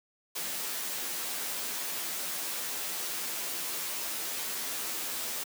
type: noise with comb filter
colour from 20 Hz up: white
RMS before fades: -35 dBFS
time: 0.35-5.44 s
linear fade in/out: 10 ms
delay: 12 ms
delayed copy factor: +1
effects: high-pass 200 Hz 12 dB/octave